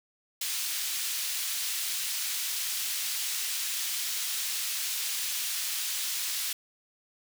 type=high-pass noise; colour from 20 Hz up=pink; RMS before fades=-32 dBFS; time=0.41-6.53 s; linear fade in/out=5 ms; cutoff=3200 Hz; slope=12 dB/octave; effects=none